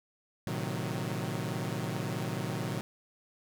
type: chord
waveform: sawtooth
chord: A diminished seventh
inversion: none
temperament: equal with one note detuned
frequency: 112.57 / 130.81 / 155.56 / 185 Hz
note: A2 / C3 / Eb3 / Gb3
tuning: +40 / 0 / 0 / 0 cents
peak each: -34 dBFS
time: 0.47-2.81 s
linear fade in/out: 0 ms
effects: none